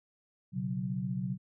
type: chord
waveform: sine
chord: B suspended second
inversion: none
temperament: equal with one note detuned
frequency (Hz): 123.47 / 138.59 / 185.85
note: B2 / C#3 / F#3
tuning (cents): 0 / 0 / +8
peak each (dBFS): -37 / -37 / -34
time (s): 0.52-1.38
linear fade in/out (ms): 50
effects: none